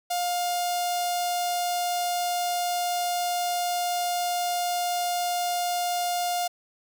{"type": "tone with notch filter", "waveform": "sawtooth", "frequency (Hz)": 707, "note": "F5", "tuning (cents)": 21, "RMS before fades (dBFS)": -27, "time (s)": [0.1, 6.48], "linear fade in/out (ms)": 10, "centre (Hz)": 1700, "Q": 0.74, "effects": []}